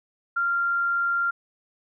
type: tone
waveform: sine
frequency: 1388 Hz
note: F6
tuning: 11 cents flat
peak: -21 dBFS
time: 0.36-1.31 s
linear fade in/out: 10 ms
effects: none